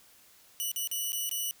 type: tone with dropouts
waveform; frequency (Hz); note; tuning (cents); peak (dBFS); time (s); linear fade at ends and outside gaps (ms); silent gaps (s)
5% pulse; 2952; F#7; -5; -22; 0.6-1.51; 0; 0.716-0.761 / 0.874-0.914 / 1.12-1.13 / 1.293-1.313
effects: white hiss -59 dBFS RMS until 1.6 s